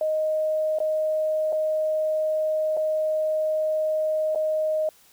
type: tone with dropouts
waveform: sine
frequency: 622.3 Hz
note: D#5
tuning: in tune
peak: -21 dBFS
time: 0.01-4.89 s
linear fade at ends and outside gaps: 2 ms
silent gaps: 0.787-0.802 / 1.524-1.528 / 2.768-2.772 / 4.349-4.357 s
effects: white hiss -56 dBFS RMS until 5.12 s